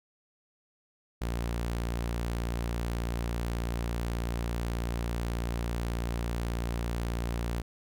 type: tone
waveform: sawtooth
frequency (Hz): 58.3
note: A#1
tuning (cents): +1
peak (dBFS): -26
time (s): 1.21-7.62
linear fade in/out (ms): 10
effects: none